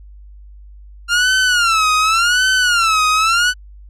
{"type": "tone with vibrato", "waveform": "sawtooth", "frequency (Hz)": 1382, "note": "F6", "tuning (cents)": -19, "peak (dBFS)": -8, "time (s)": [1.08, 3.54], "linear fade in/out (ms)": 50, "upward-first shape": "sine", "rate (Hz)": 0.88, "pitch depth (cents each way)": 170, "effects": ["added 50 Hz sine -36 dBFS peak until 3.89 s", "low-pass 8000 Hz 12 dB/octave"]}